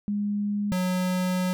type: tone pair in turn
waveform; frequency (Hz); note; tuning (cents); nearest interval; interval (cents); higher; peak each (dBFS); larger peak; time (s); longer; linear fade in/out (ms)
sine / square; 205.4 / 182.99; G#3 / F#3; -19 / -19; major second; 200; first; -24; neither; 0.08-0.72 / 0.72-1.53; second; 0
effects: none